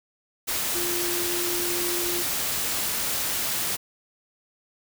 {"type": "tone in noise", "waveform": "sine", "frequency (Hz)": 349.2, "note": "F4", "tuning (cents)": 0, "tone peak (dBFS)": -30, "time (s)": [0.74, 2.23], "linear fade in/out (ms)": 20, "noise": "white", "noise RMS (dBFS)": -27, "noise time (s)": [0.47, 3.77], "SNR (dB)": -6, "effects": []}